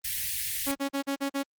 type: band-stop noise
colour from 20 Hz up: white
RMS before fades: -31 dBFS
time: 0.04-0.72 s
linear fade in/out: 10 ms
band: 130 to 1800 Hz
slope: 48 dB/octave
type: tone bursts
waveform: sawtooth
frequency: 277.2 Hz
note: C#4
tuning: in tune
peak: -23 dBFS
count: 6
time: 0.66-1.434 s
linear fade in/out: 20 ms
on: 94 ms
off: 42 ms
effects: Opus 32 kbps